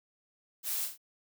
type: noise with echo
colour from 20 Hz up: blue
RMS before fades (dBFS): -34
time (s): 0.63-0.89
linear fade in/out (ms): 50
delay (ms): 44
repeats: 2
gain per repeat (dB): -7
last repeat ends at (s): 0.978
effects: none